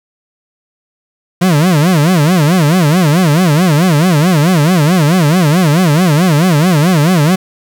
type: tone with vibrato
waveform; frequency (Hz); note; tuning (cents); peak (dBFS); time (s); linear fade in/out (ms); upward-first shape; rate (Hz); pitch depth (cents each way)
40% pulse; 164.81; E3; 0; -6; 1.41-7.36; 10; sine; 4.6; 240
effects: 7-bit